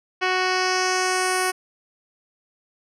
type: tone with low-pass filter sweep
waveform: 10% pulse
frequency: 370 Hz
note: F#4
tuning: in tune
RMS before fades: -22 dBFS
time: 0.21-1.52 s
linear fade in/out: 20 ms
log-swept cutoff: 3500 to 11000 Hz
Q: 2.1
effects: none